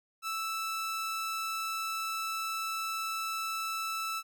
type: tone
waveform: sawtooth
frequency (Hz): 1318.5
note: E6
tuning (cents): 0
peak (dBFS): -29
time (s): 0.22-4.23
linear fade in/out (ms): 50
effects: none